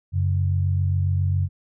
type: tone pair together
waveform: sine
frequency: 92.5 / 139.84 Hz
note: F#2 / C#3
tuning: 0 / +16 cents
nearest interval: perfect fifth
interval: 716 cents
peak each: -19 / -26 dBFS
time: 0.12-1.49 s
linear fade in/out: 50 ms
effects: none